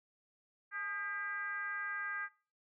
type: tone with frequency modulation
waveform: sine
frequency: 1607 Hz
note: G6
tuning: 43 cents sharp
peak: -37 dBFS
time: 0.71-2.29 s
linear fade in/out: 50 ms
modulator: 374 Hz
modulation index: 0.96
effects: noise-tail reverb RT60 0.4 s tail -20 dB re dry